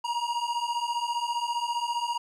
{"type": "beating tone pair", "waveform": "square", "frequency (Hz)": [939, 954], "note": ["A#5", "A#5"], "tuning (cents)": [12, 40], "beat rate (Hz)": 15, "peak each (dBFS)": [-32, -30], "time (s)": [0.04, 2.18], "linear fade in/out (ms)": 10, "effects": ["low-pass 7000 Hz 12 dB/octave", "11-bit"]}